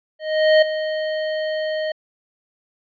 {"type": "tone with ADSR envelope", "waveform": "square", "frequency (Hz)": 622.3, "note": "D#5", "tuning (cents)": 0, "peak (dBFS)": -10, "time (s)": [0.19, 1.92], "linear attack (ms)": 430, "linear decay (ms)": 8, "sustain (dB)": -12, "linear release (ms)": 4, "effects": ["resampled to 11025 Hz"]}